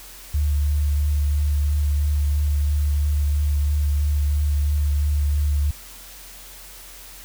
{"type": "tone with vibrato", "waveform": "sine", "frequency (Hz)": 73.2, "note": "D2", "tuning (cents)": -5, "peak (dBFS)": -17, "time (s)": [0.34, 5.71], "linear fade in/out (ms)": 5, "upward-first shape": "triangle", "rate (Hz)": 3, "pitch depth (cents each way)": 20, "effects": ["added 43 Hz sine -45 dBFS peak until 7.24 s", "white hiss -42 dBFS RMS until 7.24 s"]}